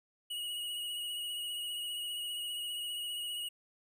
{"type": "tone with vibrato", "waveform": "square", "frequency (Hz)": 2900, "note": "F#7", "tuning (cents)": -35, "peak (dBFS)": -37, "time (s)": [0.3, 3.49], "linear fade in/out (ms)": 10, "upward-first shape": "triangle", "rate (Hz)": 15, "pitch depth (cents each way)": 34, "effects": []}